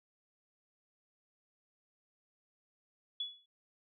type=tone with exponential decay; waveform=sine; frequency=3403 Hz; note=G#7; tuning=41 cents sharp; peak=-32 dBFS; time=3.2-3.46 s; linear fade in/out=5 ms; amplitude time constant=55 ms; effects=none